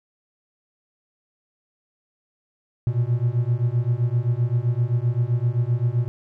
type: beating tone pair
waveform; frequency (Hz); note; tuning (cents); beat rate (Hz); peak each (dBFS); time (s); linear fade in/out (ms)
triangle; 116.54 / 124.24; A#2 / B2; 0 / +11; 7.7; -20; 2.87-6.08; 0
effects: none